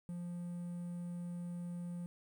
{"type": "tone with quantisation", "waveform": "triangle", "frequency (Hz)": 174.61, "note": "F3", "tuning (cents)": 0, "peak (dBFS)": -38, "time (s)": [0.09, 2.06], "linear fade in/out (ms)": 0, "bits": 11, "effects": []}